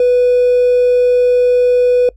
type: tone with hard clipping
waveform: triangle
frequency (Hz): 493.9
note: B4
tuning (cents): 0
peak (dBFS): -8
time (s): 0-2.09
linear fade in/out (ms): 2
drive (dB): 4
effects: noise-tail reverb RT60 0.1 s tail -23 dB re dry + added 50 Hz sine -40 dBFS peak until 2.16 s